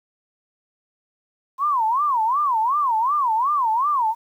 sine tone with vibrato, 1023 Hz, C6, 39 cents flat, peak -17 dBFS, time 1.58-4.15 s, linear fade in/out 50 ms, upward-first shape sine, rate 2.7 Hz, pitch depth 280 cents each way, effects 9-bit

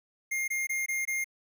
square tone bursts, 2122 Hz, C7, 24 cents sharp, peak -29 dBFS, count 5, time 0.31-1.244 s, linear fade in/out 10 ms, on 170 ms, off 21 ms, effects 11-bit

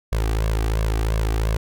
sawtooth tone with flanger, 54.4 Hz, A1, 19 cents flat, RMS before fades -21 dBFS, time 0.12-1.57 s, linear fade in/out 5 ms, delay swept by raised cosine 1.8 to 2.61 ms, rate 2.9 Hz, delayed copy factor +0.8, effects none

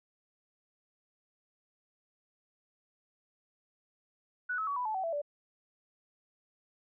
sine tone with pitch steps, 1476 / 1292.4 / 1131.6 / 990.8 / 867.6 / 759.6 / 665.1 / 582.4 Hz, F#6 / E6 / C#6 / B5 / A5 / F#5 / E5 / D5, -5 / -35 / +35 / +5 / -25 / +45 / +15 / -15 cents, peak -31 dBFS, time 4.49-5.218 s, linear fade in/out 10 ms, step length 91 ms, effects none

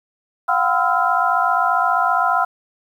sine tone cluster, 708 / 763 / 1015 / 1302 / 1390 Hz, F5 / G5 / B5 / E6 / F6, +23 / -47 / +47 / -22 / -9 cents, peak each -21 dBFS, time 0.48-2.45 s, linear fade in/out 10 ms, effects 8-bit

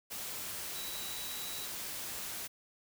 sine tone in noise, 3906 Hz, B7, 20 cents flat, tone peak -45 dBFS, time 0.74-1.67 s, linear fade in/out 20 ms, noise white, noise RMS -41 dBFS, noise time 0.1-2.48 s, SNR -7 dB, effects none

